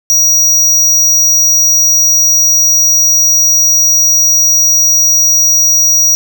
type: tone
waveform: square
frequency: 5760 Hz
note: F#8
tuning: 47 cents flat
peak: -6 dBFS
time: 0.1-6.15 s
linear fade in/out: 0 ms
effects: none